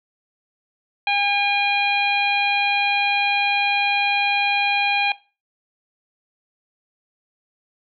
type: harmonic tone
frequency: 810 Hz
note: G#5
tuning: 43 cents flat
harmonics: 1 / 2 / 3 / 4 / 5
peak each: -21 / -31 / -20 / -28 / -31 dBFS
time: 1.07-5.12 s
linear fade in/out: 2 ms
effects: noise-tail reverb RT60 0.3 s tail -18 dB re dry